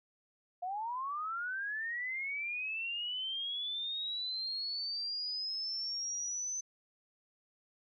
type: linear sweep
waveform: sine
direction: up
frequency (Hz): 698.5 to 6140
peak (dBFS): -35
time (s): 0.62-6.61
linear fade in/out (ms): 10
effects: none